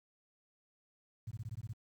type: tone bursts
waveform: sine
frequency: 110 Hz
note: A2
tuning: in tune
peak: -38 dBFS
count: 8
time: 1.27-1.728 s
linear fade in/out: 5 ms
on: 38 ms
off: 22 ms
effects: high-pass 60 Hz 12 dB/octave + 11-bit